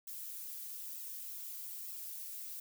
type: noise with flanger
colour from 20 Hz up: violet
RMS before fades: -45 dBFS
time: 0.07-2.6 s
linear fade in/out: 5 ms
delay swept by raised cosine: 1.5 to 6.8 ms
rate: 1.1 Hz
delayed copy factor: +0.75
effects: none